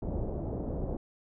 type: low-pass noise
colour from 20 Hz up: pink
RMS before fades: -34 dBFS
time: 0.02-0.97 s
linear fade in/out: 5 ms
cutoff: 630 Hz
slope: 24 dB/octave
effects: none